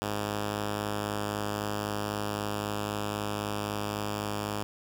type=tone pair together; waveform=5% pulse; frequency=51.91 / 103.83 Hz; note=G#1 / G#2; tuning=0 / 0 cents; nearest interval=octave; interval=1200 cents; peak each=-31 / -20 dBFS; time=0.02-4.63 s; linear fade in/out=0 ms; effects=none